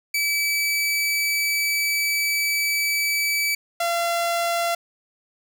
sawtooth tone pair in turn, 2300 / 683.8 Hz, D7 / F5, -37 / -37 cents, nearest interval octave + major sixth, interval 2100 cents, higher first, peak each -17 dBFS, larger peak neither, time 0.14-3.55 / 3.8-4.75 s, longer first, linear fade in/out 5 ms, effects none

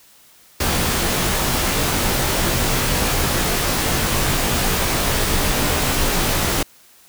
pink noise with comb filter, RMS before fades -19 dBFS, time 0.6-6.63 s, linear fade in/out 5 ms, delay 19 ms, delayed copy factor -0.7, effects white hiss -50 dBFS RMS until 7.08 s

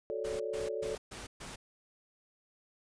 sine chord, D major seventh, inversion first, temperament equal, 370 / 440 / 554.4 / 587.3 Hz, F#4 / A4 / C#5 / D5, 0 / 0 / 0 / 0 cents, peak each -42 / -36 / -40 / -42 dBFS, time 0.1-0.95 s, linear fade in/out 0 ms
pink noise bursts, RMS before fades -45 dBFS, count 5, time 0.24-1.56 s, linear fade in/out 10 ms, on 160 ms, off 130 ms
effects resampled to 22050 Hz

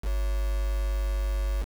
sine tone with quantisation, 50.2 Hz, G1, 42 cents sharp, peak -24 dBFS, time 0.02-1.66 s, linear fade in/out 50 ms, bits 6, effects none

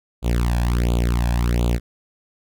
sawtooth tone with flanger, 59.3 Hz, A#1, 30 cents sharp, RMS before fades -19 dBFS, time 0.22-1.8 s, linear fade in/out 50 ms, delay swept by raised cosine 0.27 to 1.21 ms, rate 1.4 Hz, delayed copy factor +0.95, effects none

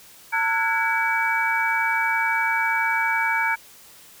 sine tone cluster, 903 / 1344 / 1462 / 1653 / 2284 Hz, A5 / E6 / F#6 / G#6 / D7, +45 / +33 / -21 / -9 / -49 cents, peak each -24 / -33 / -27 / -26 / -24 dBFS, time 0.32-3.56 s, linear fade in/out 20 ms, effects white hiss -48 dBFS RMS until 4.2 s

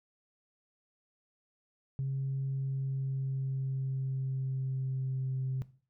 sine tone with pitch glide, 135.2 to 131.2 Hz, C#3 to C3, -43 to +5 cents, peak -29 dBFS, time 1.99-5.62 s, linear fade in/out 0 ms, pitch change -52 cents, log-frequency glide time 2.51-5.4 s, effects noise-tail reverb RT60 0.4 s tail -17 dB re dry + tanh soft clip ceiling -27 dBFS

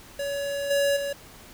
square tone with level steps, 564 Hz, C#5, 30 cents sharp, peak -28 / -21 / -28 dBFS, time 0.19-1.13 s, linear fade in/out 5 ms, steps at 0.7 / 0.96 s, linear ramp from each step 10 ms, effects pink hiss -48 dBFS RMS until 1.53 s

